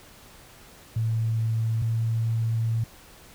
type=tone pair in turn; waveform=sine; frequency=112.4 / 113.51 Hz; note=A2 / A#2; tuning=+37 / -46 cents; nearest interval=unison; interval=17 cents; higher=second; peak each=-22 dBFS; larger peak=neither; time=0.96-1.82 / 1.82-2.84 s; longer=second; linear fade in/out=5 ms; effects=pink hiss -50 dBFS RMS until 3.34 s